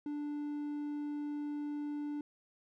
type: tone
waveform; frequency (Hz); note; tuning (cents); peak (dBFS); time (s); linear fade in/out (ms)
triangle; 293.7; D4; 0; -34; 0.06-2.21; 2
effects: none